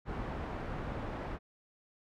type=low-pass noise; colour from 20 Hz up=pink; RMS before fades=-39 dBFS; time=0.05-1.39 s; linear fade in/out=50 ms; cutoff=1400 Hz; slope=12 dB/octave; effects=none